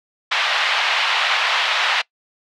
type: band-pass noise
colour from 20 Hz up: white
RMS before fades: -19 dBFS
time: 0.31-2.02 s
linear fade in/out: 10 ms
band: 720 to 3500 Hz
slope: 24 dB/octave
effects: noise-tail reverb RT60 0.1 s tail -22 dB re dry